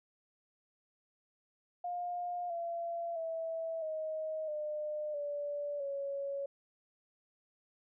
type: tone with pitch steps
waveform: sine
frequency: 708 / 680.3 / 653.8 / 628.2 / 603.7 / 580.1 / 557.4 Hz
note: F5 / F5 / E5 / D#5 / D5 / D5 / C#5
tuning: +23 / -46 / -14 / +16 / +48 / -21 / +9 cents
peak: -35 dBFS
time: 1.84-6.46 s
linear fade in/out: 5 ms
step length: 660 ms
effects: none